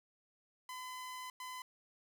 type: tone bursts at uneven times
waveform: sawtooth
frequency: 1014 Hz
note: B5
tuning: 45 cents sharp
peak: -40 dBFS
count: 2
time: 0.69-1.3 / 1.4-1.62 s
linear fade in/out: 2 ms
effects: none